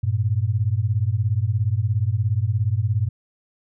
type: beating tone pair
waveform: sine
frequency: 98 / 115 Hz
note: G2 / A#2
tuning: 0 / -23 cents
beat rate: 17 Hz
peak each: -21 dBFS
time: 0.03-3.09 s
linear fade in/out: 10 ms
effects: none